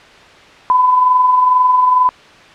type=tone with amplitude modulation; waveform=sine; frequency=1005 Hz; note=B5; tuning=30 cents sharp; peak=-6 dBFS; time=0.7-2.09 s; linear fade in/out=0 ms; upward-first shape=sine; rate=22.2 Hz; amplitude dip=40%; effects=white hiss -40 dBFS RMS until 2.54 s + low-pass 3000 Hz 12 dB/octave